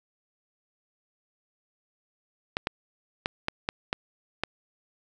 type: clicks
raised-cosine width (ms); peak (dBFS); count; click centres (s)
0.3; -10; 7; 2.569 / 2.671 / 3.259 / 3.484 / 3.689 / 3.929 / 4.436
effects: none